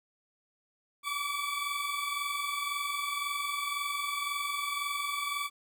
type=tone pair together; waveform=20% pulse; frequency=1136 / 1157.9 Hz; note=C#6 / D6; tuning=+42 / -25 cents; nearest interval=unison; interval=33 cents; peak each=-31 / -29 dBFS; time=1.03-5.5 s; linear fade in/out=50 ms; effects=11-bit